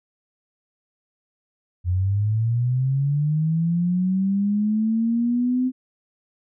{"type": "linear sweep", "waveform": "sine", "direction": "up", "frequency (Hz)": [87, 258.1], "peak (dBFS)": -18, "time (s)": [1.84, 5.72], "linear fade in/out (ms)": 50, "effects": []}